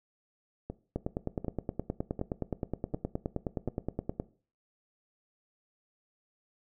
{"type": "two click trains", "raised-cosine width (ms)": 2, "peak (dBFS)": [-18, -23], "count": [32, 5], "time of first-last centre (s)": [[0.96, 4.199], [0.7, 3.685]], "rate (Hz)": [9.57, 1.34], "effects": ["noise-tail reverb RT60 0.4 s tail -18 dB re dry"]}